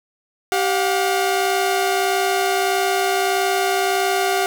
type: tone pair together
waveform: sawtooth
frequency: 388.4 / 715.2 Hz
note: G4 / F5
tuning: -16 / +41 cents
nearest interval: major seventh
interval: 1057 cents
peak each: -16 dBFS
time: 0.52-4.46 s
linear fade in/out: 0 ms
effects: none

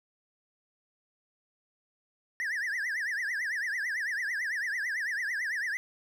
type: tone with vibrato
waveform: triangle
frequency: 1801 Hz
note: A6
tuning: 40 cents sharp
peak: -28 dBFS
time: 2.4-5.77 s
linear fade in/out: 0 ms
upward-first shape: triangle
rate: 9 Hz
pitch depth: 240 cents each way
effects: none

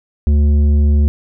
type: tone with tanh clipping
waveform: triangle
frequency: 73.3 Hz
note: D2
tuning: 3 cents flat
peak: -10 dBFS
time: 0.27-1.08 s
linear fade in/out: 0 ms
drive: 13 dB
effects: none

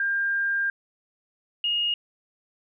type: tone pair in turn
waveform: sine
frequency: 1600 / 2859 Hz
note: G6 / F7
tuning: +35 / +40 cents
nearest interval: minor seventh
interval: 1005 cents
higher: second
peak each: -22 dBFS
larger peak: neither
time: 0-0.7 / 1.64-1.94 s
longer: first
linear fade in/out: 2 ms
effects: none

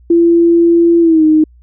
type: tone with pitch glide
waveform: sine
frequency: 338.9 to 310.8 Hz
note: E4 to D#4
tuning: +48 to -2 cents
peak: -5 dBFS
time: 0.1-1.44 s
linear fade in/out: 5 ms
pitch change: -150 cents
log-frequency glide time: 1-1.24 s
effects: added 60 Hz sine -40 dBFS peak until 1.62 s

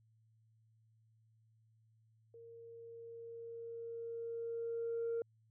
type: tone with level ramp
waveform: sine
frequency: 462.6 Hz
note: A#4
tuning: 13 cents flat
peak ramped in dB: -53 to -33 dBFS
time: 2.34-5.22 s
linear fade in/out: 2 ms
effects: tanh soft clip ceiling -32 dBFS + added 111 Hz sine -68 dBFS peak until 5.5 s

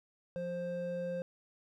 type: tone pair together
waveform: triangle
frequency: 175.6 / 526.2 Hz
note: F3 / C5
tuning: +10 / +10 cents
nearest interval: octave + perfect fifth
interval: 1900 cents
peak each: -39 / -34 dBFS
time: 0.36-1.22 s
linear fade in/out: 0 ms
effects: none

